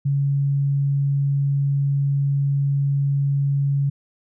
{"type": "tone", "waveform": "sine", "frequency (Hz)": 140, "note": "C#3", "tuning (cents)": 18, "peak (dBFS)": -17, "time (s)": [0.05, 3.9], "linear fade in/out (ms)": 10, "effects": []}